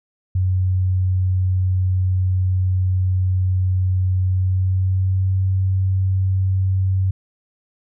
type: tone with pitch glide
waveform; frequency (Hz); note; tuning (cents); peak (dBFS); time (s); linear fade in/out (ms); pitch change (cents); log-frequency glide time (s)
sine; 92.7 to 94.76; F#2 to F#2; +4 to +42; -15; 0.35-7.11; 5; +38; 4.22-5.37
effects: none